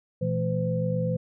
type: tone cluster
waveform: sine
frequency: 119.1 / 166.6 / 217 / 510 Hz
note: A#2 / E3 / A3 / C5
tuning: +38 / +19 / -24 / -44 cents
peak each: -29 / -27 / -36 / -29 dBFS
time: 0.21-1.17 s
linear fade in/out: 10 ms
effects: none